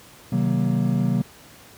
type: chord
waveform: triangle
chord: C half-diminished seventh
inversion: none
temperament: just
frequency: 130.81 / 156.98 / 188.37 / 235.5 Hz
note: C3 / Eb3 / Gb3 / Bb3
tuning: 0 / +16 / +31 / +18 cents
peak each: -21 / -24 / -21 / -23 dBFS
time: 0.32-1.22 s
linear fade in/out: 5 ms
effects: pink hiss -47 dBFS RMS until 1.77 s + high-pass 80 Hz 12 dB/octave